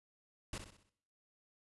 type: noise with echo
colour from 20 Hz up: pink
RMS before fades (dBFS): -42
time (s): 0.53-0.58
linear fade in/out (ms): 2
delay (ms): 63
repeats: 5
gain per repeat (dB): -7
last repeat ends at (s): 0.895
effects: noise-tail reverb RT60 0.7 s tail -20 dB re dry + resampled to 24000 Hz